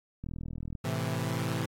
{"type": "click train", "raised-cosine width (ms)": 5, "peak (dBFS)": -26, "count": 22, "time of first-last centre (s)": [0.24, 0.752], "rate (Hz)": 41}
{"type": "chord", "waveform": "sawtooth", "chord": "A minor", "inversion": "none", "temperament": "equal", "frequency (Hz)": [110, 130.81, 164.81], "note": ["A2", "C3", "E3"], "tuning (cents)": [0, 0, 0], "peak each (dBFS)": -30, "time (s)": [0.84, 1.66], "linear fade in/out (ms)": 10}
{"effects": ["AAC 48 kbps"]}